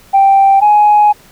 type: tone pair in turn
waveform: sine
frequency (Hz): 784 / 836.2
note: G5 / G#5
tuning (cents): 0 / +12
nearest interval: minor second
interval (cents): 112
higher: second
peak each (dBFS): -3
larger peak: neither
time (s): 0.13-0.61 / 0.61-1.13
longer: second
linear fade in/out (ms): 20
effects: tanh soft clip ceiling -1 dBFS + pink hiss -43 dBFS RMS until 1.31 s